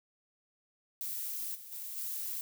violet noise with level steps, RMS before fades -38 / -49 / -42 / -38 dBFS, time 1.01-2.41 s, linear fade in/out 0 ms, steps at 1.54 / 1.71 / 1.96 s, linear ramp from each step 20 ms, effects none

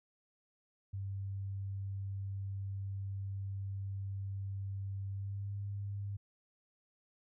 sine tone with pitch glide, 98 to 100.41 Hz, G2 to G2, 0 to +42 cents, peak -37 dBFS, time 0.93-6.17 s, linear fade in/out 10 ms, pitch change +42 cents, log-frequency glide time 5.11-5.51 s, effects none

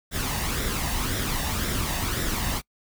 pink noise with flanger, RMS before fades -27 dBFS, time 0.11-2.62 s, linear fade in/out 50 ms, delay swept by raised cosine 0.54 to 1.1 ms, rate 1.9 Hz, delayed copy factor +0.5, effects noise-tail reverb RT60 0.1 s tail -26 dB re dry

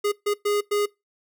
square tone bursts at uneven times, 412.5 Hz, G#4, 12 cents flat, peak -21 dBFS, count 4, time 0.04-0.12 / 0.26-0.34 / 0.45-0.61 / 0.71-0.86 s, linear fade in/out 10 ms, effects noise-tail reverb RT60 0.2 s tail -22 dB re dry

